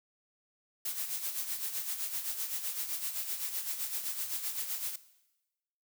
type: noise with tremolo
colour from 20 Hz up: blue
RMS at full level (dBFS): -34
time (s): 0.85-4.96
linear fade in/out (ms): 5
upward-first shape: sine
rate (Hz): 7.8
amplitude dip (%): 60
effects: noise-tail reverb RT60 1.0 s tail -17 dB re dry